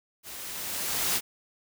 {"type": "noise with level ramp", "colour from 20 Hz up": "white", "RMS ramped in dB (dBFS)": [-42, -25], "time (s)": [0.23, 1.21], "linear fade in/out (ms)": 50, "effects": []}